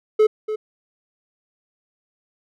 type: tone with echo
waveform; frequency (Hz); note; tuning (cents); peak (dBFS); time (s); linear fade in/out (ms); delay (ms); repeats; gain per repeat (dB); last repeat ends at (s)
triangle; 430.3; A4; -39; -9; 0.19-0.27; 10; 290; 1; -11; 0.56
effects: none